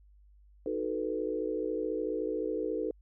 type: chord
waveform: sine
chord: B dominant seventh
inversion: first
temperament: equal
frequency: 311.1 / 370 / 440 / 493.9 Hz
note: D#4 / F#4 / A4 / B4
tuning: 0 / 0 / 0 / 0 cents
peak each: -36 / -38 / -34 / -36 dBFS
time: 0.66-2.91 s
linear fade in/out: 2 ms
effects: added 50 Hz sine -56 dBFS peak until 3.01 s